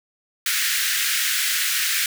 pink high-pass noise, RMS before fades -22 dBFS, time 0.46-2.06 s, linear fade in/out 2 ms, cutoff 1500 Hz, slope 48 dB/octave, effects none

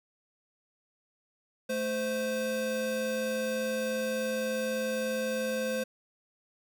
square tone pair together, 218.7 / 518.1 Hz, A3 / C5, -10 / -17 cents, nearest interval octave + minor third, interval 1493 cents, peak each -36 / -31 dBFS, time 1.69-5.84 s, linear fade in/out 10 ms, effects none

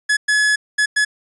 45% pulse tone bursts at uneven times, 1700 Hz, G#6, 40 cents sharp, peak -13 dBFS, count 4, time 0.09-0.17 / 0.28-0.56 / 0.78-0.86 / 0.96-1.05 s, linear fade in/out 10 ms, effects resampled to 24000 Hz

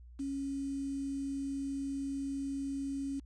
sine tone with quantisation, 275.4 Hz, C#4, 11 cents flat, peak -34 dBFS, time 0.19-3.2 s, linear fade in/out 10 ms, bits 9, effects added 60 Hz sine -50 dBFS peak until 3.25 s + resampled to 22050 Hz

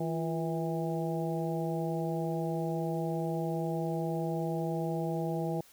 harmonic tone with a mistuned harmonic, 162.7 Hz, E3, 22 cents flat, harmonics 1 / 2 / 3 / 4 / 5, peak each -33 / -36 / -38 / -39 / -40 dBFS, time 0-5.61 s, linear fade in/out 5 ms, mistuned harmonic 2, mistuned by +78 cents, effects white hiss -59 dBFS RMS until 5.72 s

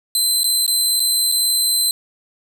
20% pulse tone with dropouts, 4071 Hz, C8, 48 cents flat, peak -9 dBFS, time 0.15-1.91 s, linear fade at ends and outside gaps 1 ms, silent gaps 0.433-0.442 / 0.664-0.678 / 0.996-1.002 / 1.317-1.322 s, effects none

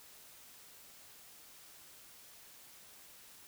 silence, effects white hiss -57 dBFS RMS until 3.47 s

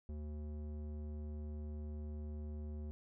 square tone with low-pass filter, 75 Hz, D2, 37 cents sharp, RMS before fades -44 dBFS, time 0.09-2.91 s, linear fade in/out 0 ms, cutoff 400 Hz, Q 0.85, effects none

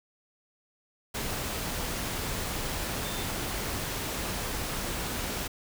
sine tone in noise, 3571 Hz, A7, 25 cents sharp, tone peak -41 dBFS, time 3.04-3.24 s, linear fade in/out 10 ms, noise pink, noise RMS -33 dBFS, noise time 1.14-5.48 s, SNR -11 dB, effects none

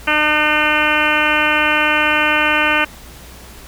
harmonic tone, 302.6 Hz, D#4, 48 cents flat, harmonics 1 / 2 / 3 / 4 / 5 / 6 / 7 / 8 / 9 / 10, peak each -24 / -23 / -22 / -21 / -18 / -23 / -23 / -20 / -21 / -24 dBFS, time 0.07-2.85 s, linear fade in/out 10 ms, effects added 60 Hz sine -39 dBFS peak until 3.67 s + pink hiss -39 dBFS RMS until 3.67 s

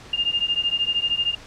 sine beating tone pair, 2810 / 2823 Hz, F7 / F7, +10 / +18 cents, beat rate 13 Hz, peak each -23 dBFS, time 0.13-1.35 s, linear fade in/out 5 ms, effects pink hiss -43 dBFS RMS until 1.46 s + low-pass 6000 Hz 12 dB/octave

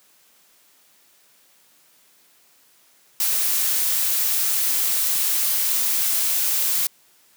blue noise, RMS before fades -21 dBFS, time 3.2-6.87 s, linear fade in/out 2 ms, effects white hiss -57 dBFS RMS until 7.36 s + high-pass 150 Hz 12 dB/octave

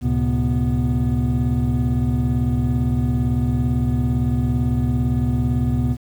triangle tone cluster, 70.9 / 114.1 / 131.9 / 245.3 Hz, C#2 / A#2 / C3 / B3, +40 / -37 / +14 / -12 cents, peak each -20 dBFS, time 0.01-5.97 s, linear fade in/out 50 ms, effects tanh soft clip ceiling -6 dBFS + 8-bit

